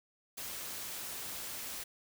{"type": "noise", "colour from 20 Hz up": "white", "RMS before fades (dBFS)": -42, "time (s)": [0.37, 1.84], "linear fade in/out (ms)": 10, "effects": []}